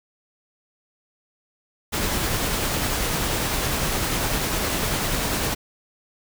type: noise with tremolo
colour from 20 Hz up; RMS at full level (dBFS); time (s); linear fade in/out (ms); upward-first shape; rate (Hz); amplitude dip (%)
pink; -23; 1.92-5.55; 20; triangle; 10; 25
effects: none